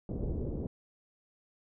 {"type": "low-pass noise", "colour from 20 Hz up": "pink", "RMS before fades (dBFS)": -35, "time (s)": [0.09, 0.67], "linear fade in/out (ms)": 2, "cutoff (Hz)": 470, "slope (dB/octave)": 24, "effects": []}